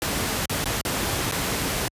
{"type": "noise with dropouts", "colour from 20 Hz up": "pink", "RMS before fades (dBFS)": -25, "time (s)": [0.02, 1.88], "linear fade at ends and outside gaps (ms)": 0, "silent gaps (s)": [[0.456, 0.496], [0.642, 0.657], [0.812, 0.851], [1.313, 1.322]], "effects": ["high-pass 60 Hz 12 dB/octave", "resampled to 32000 Hz"]}